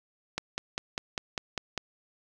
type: click train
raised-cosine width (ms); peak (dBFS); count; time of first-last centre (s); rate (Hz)
0.2; -13; 8; 0.38-1.777; 5.01
effects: none